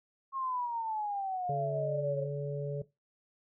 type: exponential sweep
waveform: sine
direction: down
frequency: 1089 to 534 Hz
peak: -32 dBFS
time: 0.32-2.28 s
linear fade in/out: 50 ms
type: harmonic tone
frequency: 143.1 Hz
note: D3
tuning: 45 cents flat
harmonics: 1 / 3 / 4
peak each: -34 / -39 / -40 dBFS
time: 1.49-2.82 s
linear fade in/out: 5 ms
effects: noise-tail reverb RT60 0.2 s tail -17 dB re dry